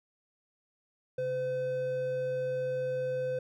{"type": "tone pair together", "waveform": "triangle", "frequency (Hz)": [135.1, 509.8], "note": ["C#3", "C5"], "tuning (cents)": [-44, -45], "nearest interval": "octave + major seventh", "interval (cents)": 2299, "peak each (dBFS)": [-39, -28], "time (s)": [1.18, 3.39], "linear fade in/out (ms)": 5, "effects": []}